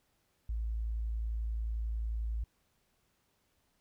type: tone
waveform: sine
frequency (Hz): 55.6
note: A1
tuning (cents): +19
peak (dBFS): -32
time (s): 0.49-2.44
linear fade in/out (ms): 5
effects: pink hiss -75 dBFS RMS until 3.8 s